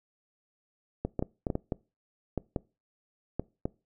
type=clicks; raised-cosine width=2 ms; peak=-16 dBFS; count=11; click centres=1.05 / 1.193 / 1.225 / 1.468 / 1.502 / 1.554 / 1.722 / 2.377 / 2.562 / 3.396 / 3.655 s; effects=noise-tail reverb RT60 0.3 s tail -23 dB re dry